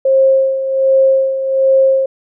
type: tone with tremolo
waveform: sine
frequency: 534 Hz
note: C5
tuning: 35 cents sharp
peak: -6 dBFS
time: 0.05-2.06 s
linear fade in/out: 5 ms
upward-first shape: sine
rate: 1.3 Hz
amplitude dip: 65%
effects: none